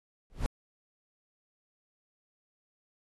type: noise with exponential growth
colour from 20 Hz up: brown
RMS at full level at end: -23 dBFS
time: 0.3-0.46 s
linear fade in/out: 0 ms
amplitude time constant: 34 ms
effects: AAC 32 kbps